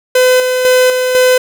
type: tone with tremolo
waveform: 45% pulse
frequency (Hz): 507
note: B4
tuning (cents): +45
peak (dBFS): -6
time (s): 0.15-1.38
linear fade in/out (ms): 5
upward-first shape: square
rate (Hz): 2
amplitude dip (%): 45
effects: none